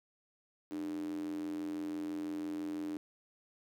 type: tone with high-pass filter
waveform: square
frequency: 43 Hz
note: F1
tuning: 26 cents flat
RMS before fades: -39 dBFS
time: 0.71-2.97 s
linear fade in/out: 0 ms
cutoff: 300 Hz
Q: 9.7
effects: none